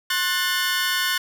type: chord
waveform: 20% pulse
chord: F# diminished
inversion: second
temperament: just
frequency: 1065.6 / 1480 / 1776 Hz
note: C6 / F#6 / A6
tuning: +31 / 0 / +16 cents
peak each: -23 / -19 / -20 dBFS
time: 0.1-1.18 s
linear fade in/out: 5 ms
effects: none